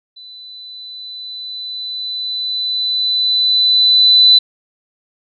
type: tone with level ramp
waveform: sine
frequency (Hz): 3998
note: B7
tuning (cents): +20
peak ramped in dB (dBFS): -34 to -4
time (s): 0.16-4.39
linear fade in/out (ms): 10
effects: none